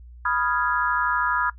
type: chord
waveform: sine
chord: F half-diminished seventh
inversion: second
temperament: equal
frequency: 987.8 / 1244.5 / 1396.9 / 1661.2 Hz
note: Cb6 / Eb6 / F6 / Ab6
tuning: 0 / 0 / 0 / 0 cents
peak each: -26 dBFS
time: 0.25-1.5 s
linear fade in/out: 5 ms
effects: noise-tail reverb RT60 0.1 s tail -18 dB re dry + added 60 Hz sine -41 dBFS peak until 1.58 s